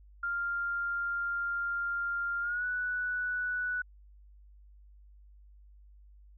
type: tone with pitch glide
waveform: sine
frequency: 1396.9 to 1480 Hz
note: F6 to F#6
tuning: 0 to 0 cents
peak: -30 dBFS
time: 0.23-3.82 s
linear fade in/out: 5 ms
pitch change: +100 cents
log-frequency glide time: 2.41-2.65 s
effects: added 50 Hz sine -53 dBFS peak until 6.37 s